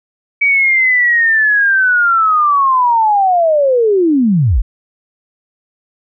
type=linear sweep; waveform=sine; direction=down; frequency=2281 to 34.65 Hz; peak=-8 dBFS; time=0.41-4.62 s; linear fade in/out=10 ms; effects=none